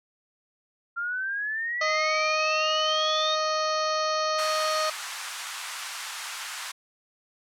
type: exponential sweep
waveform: sine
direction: up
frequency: 1378 to 3765 Hz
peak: -27 dBFS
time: 0.96-3.36 s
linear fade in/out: 20 ms
type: harmonic tone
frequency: 622.3 Hz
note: D#5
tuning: in tune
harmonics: 1 / 2 / 3 / 4 / 5 / 6 / 7 / 8 / 9 / 10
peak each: -28 / -27 / -37 / -40 / -40 / -44 / -33 / -45 / -39 / -43 dBFS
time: 1.81-4.9 s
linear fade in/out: 5 ms
type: high-pass noise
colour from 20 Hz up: pink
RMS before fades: -35 dBFS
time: 4.38-6.72 s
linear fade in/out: 10 ms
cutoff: 1000 Hz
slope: 24 dB/octave
effects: low-pass 10000 Hz 12 dB/octave